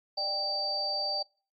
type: tone cluster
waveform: sine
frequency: 594 / 787 / 4637 Hz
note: D5 / G5 / D8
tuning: +20 / +7 / -23 cents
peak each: -37 / -36 / -30 dBFS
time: 0.17-1.23 s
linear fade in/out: 10 ms
effects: noise-tail reverb RT60 0.4 s tail -24 dB re dry + AAC 64 kbps